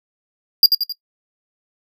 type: tone with echo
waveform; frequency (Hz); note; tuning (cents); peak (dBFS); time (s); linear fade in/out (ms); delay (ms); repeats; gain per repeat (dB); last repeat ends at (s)
square; 4814; D8; +42; -5; 0.63-0.66; 2; 88; 3; -6; 0.924
effects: noise-tail reverb RT60 0.1 s tail -22 dB re dry